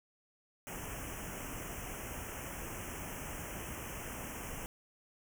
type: band-stop noise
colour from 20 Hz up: pink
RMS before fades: -43 dBFS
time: 0.67-4.66 s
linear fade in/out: 0 ms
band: 3100 to 5600 Hz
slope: 96 dB/octave
effects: none